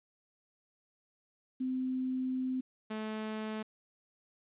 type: tone pair in turn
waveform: sine / sawtooth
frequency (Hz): 257.8 / 216.8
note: C4 / A3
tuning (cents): -26 / -25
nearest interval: minor third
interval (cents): 299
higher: first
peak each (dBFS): -31 / -32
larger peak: first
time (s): 1.6-2.61 / 2.9-3.63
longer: first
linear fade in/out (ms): 10
effects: resampled to 8000 Hz + 11-bit